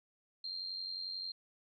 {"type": "tone with amplitude modulation", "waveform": "sine", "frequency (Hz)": 4186, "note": "C8", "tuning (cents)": 0, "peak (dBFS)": -36, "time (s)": [0.44, 1.32], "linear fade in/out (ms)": 5, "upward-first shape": "sine", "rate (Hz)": 91.2, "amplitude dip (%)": 60, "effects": []}